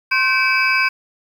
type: tone cluster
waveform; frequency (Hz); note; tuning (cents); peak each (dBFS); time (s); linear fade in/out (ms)
sine; 1061 / 1540 / 2307 / 2583 / 4888; C6 / G6 / D7 / E7 / D#8; +24 / -31 / -31 / -36 / -32; -22 / -19 / -18 / -20 / -26; 0.11-0.89; 10
effects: 7-bit